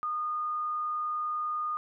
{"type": "tone", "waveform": "sine", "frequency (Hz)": 1225, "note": "D#6", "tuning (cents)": -27, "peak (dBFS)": -29, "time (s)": [0.03, 1.77], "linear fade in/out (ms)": 0, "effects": []}